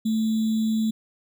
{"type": "tone with sample-and-hold", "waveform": "sine", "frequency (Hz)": 220.3, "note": "A3", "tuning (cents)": 2, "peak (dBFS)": -20, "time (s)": [0.05, 0.91], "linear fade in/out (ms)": 10, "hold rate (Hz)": 3675, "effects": []}